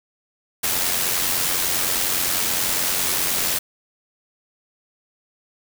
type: noise with amplitude modulation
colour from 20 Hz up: white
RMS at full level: -20 dBFS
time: 0.63-3.59 s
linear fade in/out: 10 ms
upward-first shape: sine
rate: 89.8 Hz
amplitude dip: 40%
effects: none